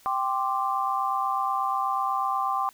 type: chord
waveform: sine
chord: G suspended fourth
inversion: none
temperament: equal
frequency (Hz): 784 / 1046.5 / 1174.7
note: G5 / C6 / D6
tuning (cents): 0 / 0 / 0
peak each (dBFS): -28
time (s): 0.06-2.69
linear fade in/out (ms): 0
effects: white hiss -56 dBFS RMS until 2.73 s